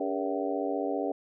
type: harmonic tone with a mistuned harmonic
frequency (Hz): 95.1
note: F#2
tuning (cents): +48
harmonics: 3 / 4 / 5 / 6 / 7 / 8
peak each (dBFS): -33 / -34 / -35 / -36 / -36 / -37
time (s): 0-1.12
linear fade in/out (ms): 5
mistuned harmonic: 4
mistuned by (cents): +90
effects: none